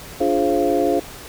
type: tone cluster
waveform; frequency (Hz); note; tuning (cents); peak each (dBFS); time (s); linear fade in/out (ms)
sine; 290.4 / 348.6 / 420.3 / 530 / 688; D4 / F4 / G#4 / C5 / F5; -19 / -3 / +21 / +22 / -26; -22; 0.2-1; 10
effects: pink hiss -37 dBFS RMS until 1.28 s